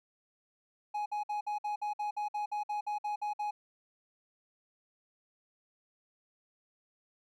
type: tone bursts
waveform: triangle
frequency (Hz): 835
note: G#5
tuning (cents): +9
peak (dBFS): -30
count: 15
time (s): 0.94-3.51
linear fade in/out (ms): 10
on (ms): 120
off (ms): 55
effects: none